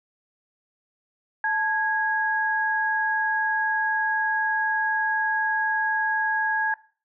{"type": "tone pair together", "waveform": "sine", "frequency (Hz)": [876, 1652], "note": ["A5", "G#6"], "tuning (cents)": [-8, -10], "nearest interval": "major seventh", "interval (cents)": 1098, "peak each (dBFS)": [-26, -23], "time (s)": [1.44, 6.74], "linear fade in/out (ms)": 2, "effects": ["noise-tail reverb RT60 0.4 s tail -19 dB re dry"]}